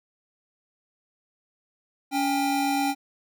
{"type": "tone pair together", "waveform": "square", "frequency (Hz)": [281.4, 795.9], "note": ["C#4", "G5"], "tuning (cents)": [26, 26], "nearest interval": "octave + tritone", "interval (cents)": 1800, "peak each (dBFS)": -26, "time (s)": [2.11, 2.95], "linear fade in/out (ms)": 50, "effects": []}